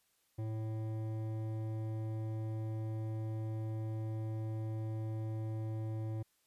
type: tone with hard clipping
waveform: sine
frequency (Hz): 110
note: A2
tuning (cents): 0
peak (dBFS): -38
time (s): 0.38-6.23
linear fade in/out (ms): 10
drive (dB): 12
effects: white hiss -75 dBFS RMS until 6.46 s + resampled to 32000 Hz